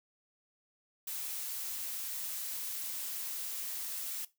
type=noise; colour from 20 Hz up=blue; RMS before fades=-39 dBFS; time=1.07-4.25 s; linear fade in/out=5 ms; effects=noise-tail reverb RT60 0.2 s tail -17 dB re dry